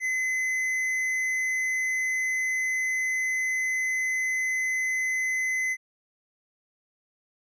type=tone with tanh clipping; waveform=sine; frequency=2037 Hz; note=C7; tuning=47 cents flat; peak=-26 dBFS; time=0-5.77 s; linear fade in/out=50 ms; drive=9 dB; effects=none